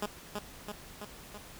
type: tone with echo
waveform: 10% pulse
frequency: 207.7 Hz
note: G#3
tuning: in tune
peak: -23 dBFS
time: 0.02-0.06 s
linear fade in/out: 5 ms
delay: 330 ms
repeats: 4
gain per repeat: -3 dB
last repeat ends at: 1.38 s
effects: pink hiss -50 dBFS RMS until 1.59 s